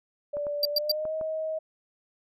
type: tone with pitch glide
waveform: sine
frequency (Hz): 583 to 632.1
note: D5 to D#5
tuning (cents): -13 to +27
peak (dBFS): -28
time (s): 0.33-1.59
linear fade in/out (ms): 10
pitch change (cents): +140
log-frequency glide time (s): 0.69-1.14
type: clicks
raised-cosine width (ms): 1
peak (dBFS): -27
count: 4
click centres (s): 0.369 / 0.468 / 1.053 / 1.212
type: tone bursts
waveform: square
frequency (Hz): 4708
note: D8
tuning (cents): +3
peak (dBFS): -21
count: 3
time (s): 0.63-0.916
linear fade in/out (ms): 2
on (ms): 22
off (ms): 110
effects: none